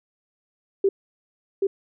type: tone with echo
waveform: sine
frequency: 392 Hz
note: G4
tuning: in tune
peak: -15 dBFS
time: 0.84-0.89 s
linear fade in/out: 5 ms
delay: 780 ms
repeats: 1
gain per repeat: -3 dB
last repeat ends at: 1.67 s
effects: none

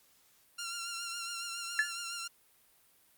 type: tone with vibrato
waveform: 10% pulse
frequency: 1382 Hz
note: F6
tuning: 19 cents flat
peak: -29 dBFS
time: 0.58-2.28 s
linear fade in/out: 10 ms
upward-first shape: triangle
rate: 7.2 Hz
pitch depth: 40 cents each way
type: tone with exponential decay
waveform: sine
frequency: 1727 Hz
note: A6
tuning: 33 cents flat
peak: -21 dBFS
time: 1.79-1.92 s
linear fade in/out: 1 ms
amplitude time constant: 28 ms
effects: white hiss -66 dBFS RMS until 3.17 s + Opus 48 kbps

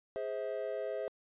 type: chord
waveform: triangle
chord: Ab augmented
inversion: none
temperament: equal with one note detuned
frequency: 415.3 / 523.3 / 645.7 Hz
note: Ab4 / C5 / E5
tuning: 0 / 0 / -36 cents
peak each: -38 / -37 / -37 dBFS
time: 0.16-1.08 s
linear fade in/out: 0 ms
effects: resampled to 8000 Hz

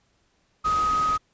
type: tone in noise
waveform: sine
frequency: 1258 Hz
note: D#6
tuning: 19 cents sharp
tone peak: -20 dBFS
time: 0.64-1.18 s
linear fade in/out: 20 ms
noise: pink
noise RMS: -35 dBFS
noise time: 0.64-1.18 s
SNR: +12 dB
effects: pink hiss -67 dBFS RMS until 1.33 s + resampled to 16000 Hz

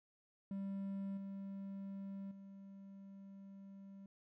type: tone with level steps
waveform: triangle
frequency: 196 Hz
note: G3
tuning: in tune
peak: -38 / -42 / -50 dBFS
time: 0.51-4.06 s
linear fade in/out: 2 ms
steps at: 1.17 / 2.31 s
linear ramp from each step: 5 ms
effects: none

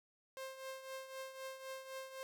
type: tone with tremolo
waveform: sawtooth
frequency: 529 Hz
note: C5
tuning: 19 cents sharp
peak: -39 dBFS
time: 0.37-2.23 s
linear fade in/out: 0 ms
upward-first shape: triangle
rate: 3.9 Hz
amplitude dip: 70%
effects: none

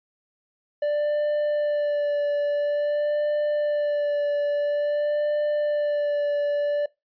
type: tone with vibrato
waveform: triangle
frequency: 587.3 Hz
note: D5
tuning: in tune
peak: -19 dBFS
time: 0.82-6.86 s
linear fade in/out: 5 ms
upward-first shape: sine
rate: 0.49 Hz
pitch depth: 20 cents each way
effects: noise-tail reverb RT60 0.2 s tail -22 dB re dry + resampled to 11025 Hz

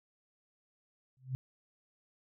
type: tone with exponential growth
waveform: sine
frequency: 130 Hz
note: C3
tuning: 11 cents flat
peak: -29 dBFS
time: 1.17-1.35 s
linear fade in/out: 0 ms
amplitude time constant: 37 ms
effects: none

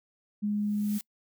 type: tone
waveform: sine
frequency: 207.7 Hz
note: G#3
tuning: in tune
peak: -26 dBFS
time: 0.42-0.99 s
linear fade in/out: 20 ms
type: noise with exponential growth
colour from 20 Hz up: blue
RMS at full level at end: -38 dBFS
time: 0.45-1.01 s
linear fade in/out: 0 ms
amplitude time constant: 120 ms
effects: noise-tail reverb RT60 0.1 s tail -26 dB re dry

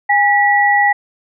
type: tone pair together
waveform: sine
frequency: 817 / 1943.2 Hz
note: G#5 / B6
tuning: -29 / -29 cents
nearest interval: octave + minor third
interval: 1500 cents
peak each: -12 dBFS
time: 0.09-0.93 s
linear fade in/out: 10 ms
effects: none

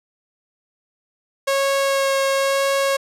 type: tone with vibrato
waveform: sawtooth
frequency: 547 Hz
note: C#5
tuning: 23 cents flat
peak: -13 dBFS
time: 1.47-2.97 s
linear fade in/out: 10 ms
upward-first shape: sine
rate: 1 Hz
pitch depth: 10 cents each way
effects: low-pass 12000 Hz 12 dB/octave

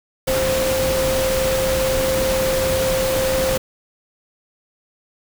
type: tone in noise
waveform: sine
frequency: 525 Hz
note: C5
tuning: 6 cents sharp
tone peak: -18 dBFS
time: 0.27-3.58 s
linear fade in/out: 10 ms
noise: pink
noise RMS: -23 dBFS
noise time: 0.27-3.58 s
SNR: +2 dB
effects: none

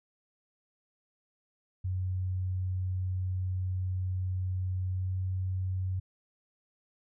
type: tone with pitch glide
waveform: sine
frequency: 92.5 to 93.25 Hz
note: F#2 to F#2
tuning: 0 to +14 cents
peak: -29 dBFS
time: 1.84-6 s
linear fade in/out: 10 ms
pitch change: +14 cents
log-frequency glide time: 4.88-5.15 s
effects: none

